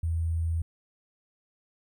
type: tone with sample-and-hold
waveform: sine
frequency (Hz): 82.41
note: E2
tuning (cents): 0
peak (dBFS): -25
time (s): 0.03-0.62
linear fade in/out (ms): 5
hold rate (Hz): 8820
effects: none